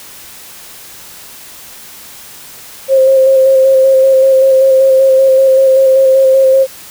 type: tone with vibrato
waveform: sine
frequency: 531 Hz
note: C5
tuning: 25 cents sharp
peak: -4 dBFS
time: 2.88-6.67 s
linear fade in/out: 50 ms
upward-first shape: square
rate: 5.2 Hz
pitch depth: 16 cents each way
effects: white hiss -33 dBFS RMS until 6.9 s